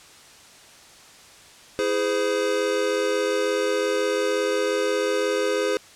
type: chord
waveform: square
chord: E augmented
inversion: none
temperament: equal with one note detuned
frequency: 329.6 / 415.3 / 511.9 Hz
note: E4 / G#4 / B#4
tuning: 0 / 0 / -38 cents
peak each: -31 / -25 / -25 dBFS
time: 1.79-5.77 s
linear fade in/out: 0 ms
effects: white hiss -48 dBFS RMS until 5.95 s + low-pass 8000 Hz 12 dB/octave